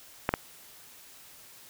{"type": "clicks", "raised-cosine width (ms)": 0.5, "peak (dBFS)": -9, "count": 2, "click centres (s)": [0.291, 0.339], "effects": ["white hiss -52 dBFS RMS until 1.69 s"]}